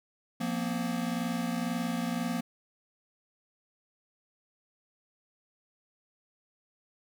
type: chord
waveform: square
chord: F suspended fourth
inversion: none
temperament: equal with one note detuned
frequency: 174.61 / 233.1 / 255.1 Hz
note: F3 / Bb3 / C4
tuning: 0 / 0 / -44 cents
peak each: -36 / -33 / -37 dBFS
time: 0.4-2.41 s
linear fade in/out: 10 ms
effects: none